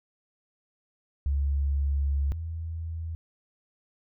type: tone pair in turn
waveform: sine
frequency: 70.2 / 81.91 Hz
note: C#2 / E2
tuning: +22 / -10 cents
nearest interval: minor third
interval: 268 cents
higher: second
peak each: -23 / -31 dBFS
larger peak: first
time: 1.26-2.32 / 2.32-3.15 s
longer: first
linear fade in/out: 0 ms
effects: none